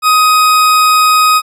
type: tone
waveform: 40% pulse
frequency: 1255 Hz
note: D#6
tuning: 15 cents sharp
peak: -5 dBFS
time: 0.02-1.42 s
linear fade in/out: 50 ms
effects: resampled to 32000 Hz